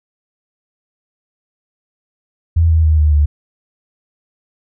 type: tone with pitch steps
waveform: sine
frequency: 82.9 / 80.49 / 78.16 / 75.89 / 73.69 Hz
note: E2 / E2 / D#2 / D#2 / D2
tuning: +10 / -41 / +8 / -43 / +6 cents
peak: -8 dBFS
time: 2.56-3.26 s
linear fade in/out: 10 ms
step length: 140 ms
effects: none